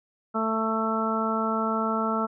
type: harmonic tone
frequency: 221.7 Hz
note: A3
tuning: 13 cents sharp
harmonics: 1 / 2 / 3 / 4 / 5 / 6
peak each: -28 / -32 / -32 / -33 / -34 / -28 dBFS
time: 0.34-2.27 s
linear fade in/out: 20 ms
effects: none